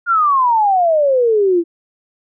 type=exponential sweep; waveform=sine; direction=down; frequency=1431 to 329.6 Hz; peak=-10 dBFS; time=0.06-1.64 s; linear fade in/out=50 ms; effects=none